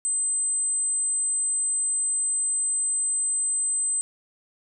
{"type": "tone", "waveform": "sine", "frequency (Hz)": 8150, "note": "C9", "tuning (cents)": -47, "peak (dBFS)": -22, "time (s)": [0.05, 4.01], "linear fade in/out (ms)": 0, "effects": []}